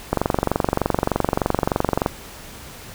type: click train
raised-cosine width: 1 ms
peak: -3 dBFS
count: 46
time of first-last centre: 0.13-2.061 s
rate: 23.3 Hz
effects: pink hiss -39 dBFS RMS until 2.94 s